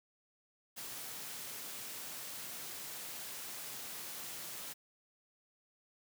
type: high-pass noise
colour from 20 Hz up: white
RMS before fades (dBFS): -45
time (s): 0.76-4.74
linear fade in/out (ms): 20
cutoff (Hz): 100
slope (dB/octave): 96
effects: none